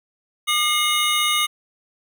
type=tone cluster; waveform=square; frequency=1210 / 2134 / 2917 / 3705 Hz; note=D#6 / C7 / F#7 / A#7; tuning=-49 / +34 / -25 / -11 cents; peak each=-24 dBFS; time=0.47-1.47 s; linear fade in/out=20 ms; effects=none